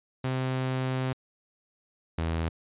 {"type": "tone pair in turn", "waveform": "sawtooth", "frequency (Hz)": [130, 81.89], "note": ["C3", "E2"], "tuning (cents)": [-11, -11], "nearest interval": "minor sixth", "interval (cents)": 800, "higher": "first", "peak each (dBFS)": -23, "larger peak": "neither", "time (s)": [[0.24, 1.13], [2.18, 2.49]], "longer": "first", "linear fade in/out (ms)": 5, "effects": ["resampled to 8000 Hz"]}